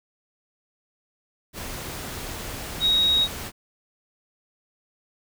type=tone in noise; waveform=sine; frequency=3787 Hz; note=A#7; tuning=27 cents sharp; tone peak=-17 dBFS; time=2.8-3.28 s; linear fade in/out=50 ms; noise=pink; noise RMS=-34 dBFS; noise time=1.53-3.52 s; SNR=+14 dB; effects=none